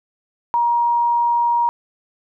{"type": "tone", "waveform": "sine", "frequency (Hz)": 947, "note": "A#5", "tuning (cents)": 27, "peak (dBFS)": -14, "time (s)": [0.54, 1.69], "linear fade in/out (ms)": 0, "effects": []}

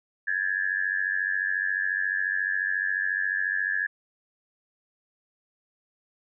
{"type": "tone with amplitude modulation", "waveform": "sine", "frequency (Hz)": 1700, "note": "G#6", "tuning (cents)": 40, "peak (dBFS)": -20, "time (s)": [0.27, 3.87], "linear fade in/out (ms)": 10, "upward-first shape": "sine", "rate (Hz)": 94.2, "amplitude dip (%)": 95, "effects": []}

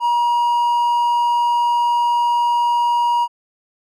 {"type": "tone", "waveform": "triangle", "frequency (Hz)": 954, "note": "A#5", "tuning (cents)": 40, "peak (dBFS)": -12, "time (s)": [0, 3.28], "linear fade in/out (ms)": 50, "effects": []}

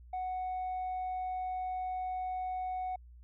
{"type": "tone with tanh clipping", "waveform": "triangle", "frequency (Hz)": 740, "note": "F#5", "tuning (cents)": 0, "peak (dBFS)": -34, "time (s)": [0.13, 2.96], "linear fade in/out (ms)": 5, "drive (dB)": 6, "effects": ["added 60 Hz sine -51 dBFS peak until 3.23 s"]}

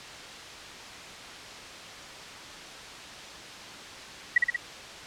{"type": "tone with echo", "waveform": "sine", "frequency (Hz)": 1931, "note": "B6", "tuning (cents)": -39, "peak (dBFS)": -15, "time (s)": [4.36, 4.38], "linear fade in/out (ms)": 5, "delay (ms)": 61, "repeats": 3, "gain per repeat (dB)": -3, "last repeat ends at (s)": 4.563, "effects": ["white hiss -42 dBFS RMS until 5.06 s", "low-pass 5000 Hz 12 dB/octave"]}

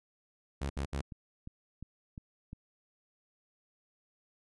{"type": "tone bursts", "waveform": "sawtooth", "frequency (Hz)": 69.3, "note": "C#2", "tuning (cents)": 0, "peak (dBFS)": -29, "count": 3, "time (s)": [0.61, 1.015], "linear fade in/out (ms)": 10, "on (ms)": 89, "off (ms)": 69}
{"type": "click train", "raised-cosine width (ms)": 5, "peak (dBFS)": -31, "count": 6, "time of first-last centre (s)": [0.77, 2.531], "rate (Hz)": 2.84}
{"effects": ["resampled to 24000 Hz"]}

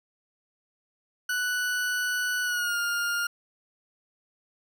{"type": "tone with pitch glide", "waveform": "40% pulse", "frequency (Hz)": [1482, 1411], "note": ["F#6", "F6"], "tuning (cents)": [2, 17], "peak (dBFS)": -25, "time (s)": [1.29, 3.27], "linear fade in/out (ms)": 5, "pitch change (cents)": -85, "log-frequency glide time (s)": [2.43, 2.78], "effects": []}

